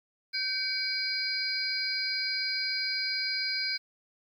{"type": "tone cluster", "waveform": "sine", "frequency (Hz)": [1545, 2269, 4170, 4844], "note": ["G6", "C#7", "C8", "D#8"], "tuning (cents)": [-26, 40, -7, -47], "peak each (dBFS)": [-38, -35, -35, -31], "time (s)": [0.33, 3.78], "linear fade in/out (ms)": 20, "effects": ["10-bit"]}